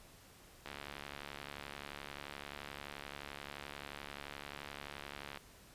click train, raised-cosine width 0.3 ms, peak -28 dBFS, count 338, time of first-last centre 0.66-5.373 s, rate 71.5 Hz, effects pink hiss -60 dBFS RMS until 5.74 s + resampled to 32000 Hz

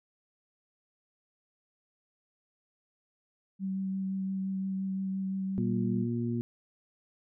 sine tone with vibrato, 191.6 Hz, G3, 39 cents flat, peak -30 dBFS, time 3.59-6.07 s, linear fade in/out 50 ms, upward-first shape sine, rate 5.8 Hz, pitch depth 12 cents each way
harmonic tone, 118.3 Hz, A#2, 26 cents sharp, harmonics 1 / 2 / 3, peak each -33 / -31 / -38 dBFS, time 5.58-6.41 s, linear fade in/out 0 ms
effects none

